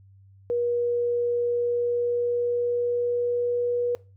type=tone with pitch glide; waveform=sine; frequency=479.8 to 484 Hz; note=A#4 to B4; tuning=+50 to -35 cents; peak=-22 dBFS; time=0.5-3.95 s; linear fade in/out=0 ms; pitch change=+15 cents; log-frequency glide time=1.44-3.65 s; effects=noise-tail reverb RT60 0.3 s tail -21 dB re dry + added 97 Hz sine -50 dBFS peak until 4.16 s